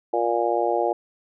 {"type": "harmonic tone", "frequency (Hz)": 117.8, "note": "A#2", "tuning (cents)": 19, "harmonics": [3, 4, 5, 6, 7], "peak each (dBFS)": [-26, -26, -26, -26, -26], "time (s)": [0.13, 0.93], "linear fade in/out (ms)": 5, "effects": []}